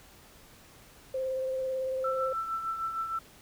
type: tone with vibrato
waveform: sine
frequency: 523 Hz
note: C5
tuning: 1 cent flat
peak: -29 dBFS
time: 1.14-2.33 s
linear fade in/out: 5 ms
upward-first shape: sine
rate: 18 Hz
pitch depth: 16 cents each way
type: tone with tremolo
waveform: sine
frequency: 1332 Hz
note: E6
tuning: 18 cents sharp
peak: -28 dBFS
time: 2.04-3.19 s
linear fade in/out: 5 ms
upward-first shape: triangle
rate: 6.5 Hz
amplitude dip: 60%
effects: pink hiss -55 dBFS RMS until 3.41 s